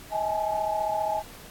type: tone cluster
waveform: sine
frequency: 636 / 826 / 861 Hz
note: D#5 / G#5 / A5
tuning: +38 / -10 / -38 cents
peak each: -29 dBFS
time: 0.1-1.23 s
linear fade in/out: 50 ms
effects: pink hiss -46 dBFS RMS until 1.5 s + AAC 64 kbps